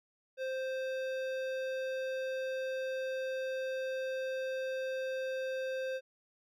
sine tone with hard clipping, 523.3 Hz, C5, in tune, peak -36 dBFS, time 0.37-6.01 s, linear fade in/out 50 ms, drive 14 dB, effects none

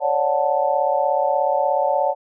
sine chord, D major seventh, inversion third, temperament just, 550.6 / 587.3 / 734.2 / 881 Hz, C#5 / D5 / F#5 / A5, -12 / 0 / -14 / +2 cents, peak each -22 / -22 / -22 / -22 dBFS, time 0-2.15 s, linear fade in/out 50 ms, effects none

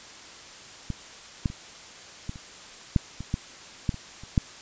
clicks, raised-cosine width 5 ms, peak -17 / -11 / -25 / -19 / -29 / -7 / -22 / -13 / -11 / -25 / -30 / -7 dBFS, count 12, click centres 0.903 / 1.458 / 1.501 / 2.294 / 2.358 / 2.962 / 3.206 / 3.341 / 3.892 / 3.943 / 4.236 / 4.378 s, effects white hiss -45 dBFS RMS until 4.61 s + resampled to 16000 Hz

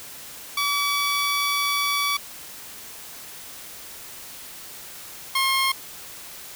15% pulse tone pair in turn, 1144 / 1071.6 Hz, D6 / C6, -46 / +41 cents, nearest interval minor second, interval 113 cents, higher first, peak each -15 / -13 dBFS, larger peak second, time 0.57-2.17 / 5.35-5.72 s, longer first, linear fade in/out 5 ms, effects white hiss -40 dBFS RMS until 6.55 s

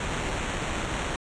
pink noise with sample-and-hold, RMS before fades -30 dBFS, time 0-1.16 s, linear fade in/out 2 ms, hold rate 4900 Hz, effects resampled to 22050 Hz

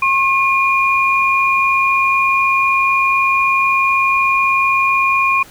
sine tone pair together, 1078 / 2426 Hz, C#6 / D#7, -49 / -44 cents, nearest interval octave + major second, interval 1405 cents, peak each -14 dBFS, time 0.02-5.43 s, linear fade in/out 5 ms, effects pink hiss -41 dBFS RMS until 5.5 s

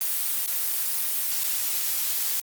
blue noise with dropouts, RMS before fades -26 dBFS, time 0.01-2.4 s, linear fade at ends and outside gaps 1 ms, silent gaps 0.462-0.476 / 1.437-1.441 s, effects Opus 32 kbps

